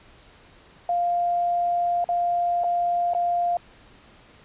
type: tone with dropouts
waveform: sine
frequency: 699 Hz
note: F5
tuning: 1 cent sharp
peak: -20 dBFS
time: 0.89-3.57 s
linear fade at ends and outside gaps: 2 ms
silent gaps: 2.043-2.089 / 2.637-2.642 / 3.136-3.148 s
effects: pink hiss -52 dBFS RMS until 4.44 s + resampled to 8000 Hz